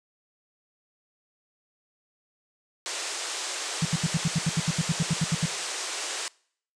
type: band-pass noise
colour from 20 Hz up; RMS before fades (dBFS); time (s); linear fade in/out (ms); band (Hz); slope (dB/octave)
white; -33; 2.86-6.28; 0; 330 to 8600; 48
type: tone bursts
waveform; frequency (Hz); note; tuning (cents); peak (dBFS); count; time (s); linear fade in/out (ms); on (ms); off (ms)
sine; 162.8; E3; -21; -20; 16; 3.82-5.457; 5; 32; 75
effects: noise-tail reverb RT60 0.6 s tail -25 dB re dry